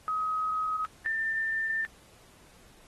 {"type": "tone pair in turn", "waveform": "sine", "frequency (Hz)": [1266, 1790.4], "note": ["D#6", "A6"], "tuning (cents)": [30, 30], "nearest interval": "tritone", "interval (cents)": 600, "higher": "second", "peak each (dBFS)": -27, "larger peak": "neither", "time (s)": [[0.08, 0.85], [1.06, 1.85]], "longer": "second", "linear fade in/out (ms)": 0, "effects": ["pink hiss -58 dBFS RMS until 2.87 s", "AAC 32 kbps"]}